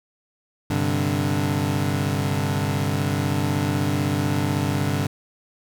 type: chord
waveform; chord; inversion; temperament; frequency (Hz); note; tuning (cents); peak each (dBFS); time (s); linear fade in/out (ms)
25% pulse; G suspended fourth; none; equal; 98 / 130.81 / 146.83; G2 / C3 / D3; 0 / 0 / 0; -21 / -23 / -21; 0.7-5.07; 5
effects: none